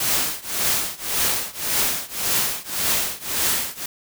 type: noise with tremolo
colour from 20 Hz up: white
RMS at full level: -19 dBFS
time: 0-3.86 s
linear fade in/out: 5 ms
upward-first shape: triangle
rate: 1.8 Hz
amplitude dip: 95%
effects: none